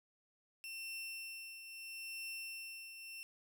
sawtooth tone with tremolo, 2700 Hz, E7, 41 cents sharp, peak -39 dBFS, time 0.64-3.23 s, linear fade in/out 0 ms, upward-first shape triangle, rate 0.76 Hz, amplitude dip 60%, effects none

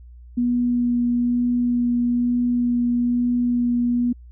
sine tone with vibrato, 242.2 Hz, B3, 34 cents flat, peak -17 dBFS, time 0.37-4.13 s, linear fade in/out 10 ms, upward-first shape sine, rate 1.1 Hz, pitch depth 9 cents each way, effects added 60 Hz sine -40 dBFS peak until 4.31 s

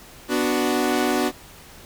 sawtooth chord, B minor, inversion none, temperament equal, 246.9 / 293.7 / 370 Hz, B3 / D4 / F#4, 0 / 0 / 0 cents, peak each -20 dBFS, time 0.28-1.32 s, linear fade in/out 50 ms, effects pink hiss -45 dBFS RMS until 1.85 s

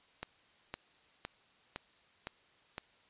click train, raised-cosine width 0.3 ms, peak -23 dBFS, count 6, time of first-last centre 0.23-2.781 s, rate 1.96 Hz, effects white hiss -66 dBFS RMS until 3.09 s + resampled to 8000 Hz

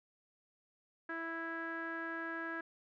sawtooth tone with low-pass filter, 329.6 Hz, E4, in tune, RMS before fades -41 dBFS, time 1.09-2.61 s, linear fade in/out 5 ms, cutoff 1600 Hz, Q 8.3, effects none

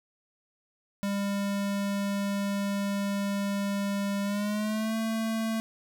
square tone with pitch glide, 200 to 223.2 Hz, G3 to A3, +35 to +25 cents, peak -28 dBFS, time 1.03-5.6 s, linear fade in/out 0 ms, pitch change +190 cents, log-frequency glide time 4.23-4.96 s, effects none

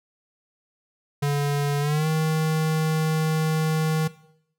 square tone with pitch glide, 143.7 to 157.61 Hz, D3 to D#3, -37 to +23 cents, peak -21 dBFS, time 1.22-4.08 s, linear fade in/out 10 ms, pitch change +160 cents, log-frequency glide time 1.8-2.07 s, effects noise-tail reverb RT60 0.7 s tail -18 dB re dry

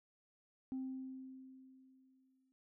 sine tone with exponential decay, 261.9 Hz, C4, 2 cents sharp, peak -36 dBFS, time 0.72-2.52 s, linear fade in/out 0 ms, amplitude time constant 390 ms, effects noise-tail reverb RT60 0.2 s tail -25 dB re dry + tanh soft clip ceiling -36 dBFS

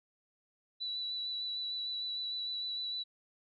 sine tone with vibrato, 3951 Hz, B7, in tune, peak -35 dBFS, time 0.8-3.04 s, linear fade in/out 20 ms, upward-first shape sine, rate 6.6 Hz, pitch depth 16 cents each way, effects none

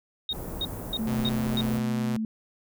sine tone bursts, 3729 Hz, A#7, in tune, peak -26 dBFS, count 5, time 0.29-1.61 s, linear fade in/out 2 ms, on 40 ms, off 280 ms
pink band-stop noise, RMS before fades -36 dBFS, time 0.3-1.81 s, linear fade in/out 50 ms, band 800 to 15000 Hz, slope 12 dB/octave
sine tone, 220 Hz, A3, in tune, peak -26 dBFS, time 0.99-2.25 s, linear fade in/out 2 ms
sawtooth tone with pitch glide, 126.6 to 125 Hz, B2 to B2, +43 to +21 cents, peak -26 dBFS, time 1.07-2.17 s, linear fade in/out 5 ms, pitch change -22 cents, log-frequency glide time 1.48-1.77 s
effects none

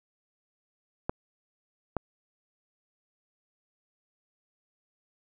clicks, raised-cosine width 1 ms, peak -14 dBFS, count 2, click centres 1.095 / 1.967 s, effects none

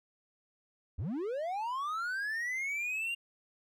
triangle linear sweep, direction up, 62 to 2812 Hz, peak -31 dBFS, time 0.98-3.15 s, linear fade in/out 10 ms, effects none

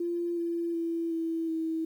sine tone with pitch steps, 344.6 / 339.1 / 333.6 / 328.3 / 323 Hz, F4 / E4 / E4 / E4 / E4, -23 / +49 / +21 / -7 / -35 cents, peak -28 dBFS, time 0-1.85 s, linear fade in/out 5 ms, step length 370 ms, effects 10-bit

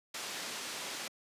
white low-pass noise, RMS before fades -41 dBFS, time 0.14-1.08 s, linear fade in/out 5 ms, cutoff 6100 Hz, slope 12 dB/octave, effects high-pass 200 Hz 12 dB/octave + resampled to 32000 Hz

